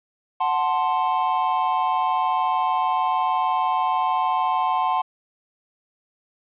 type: chord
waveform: triangle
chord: F# diminished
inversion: none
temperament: equal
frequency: 740 / 880 / 1046.5 Hz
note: F#5 / A5 / C6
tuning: 0 / 0 / 0 cents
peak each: -22 / -22 / -21 dBFS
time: 0.4-5.02 s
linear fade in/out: 10 ms
effects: resampled to 8000 Hz + 9-bit